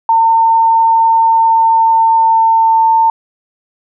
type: tone with pitch glide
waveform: sine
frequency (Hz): 906 to 900.3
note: A#5 to A5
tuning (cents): -50 to +39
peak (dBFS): -6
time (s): 0.09-3.1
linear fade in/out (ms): 2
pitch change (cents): -11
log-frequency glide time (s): 0.99-2.49
effects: none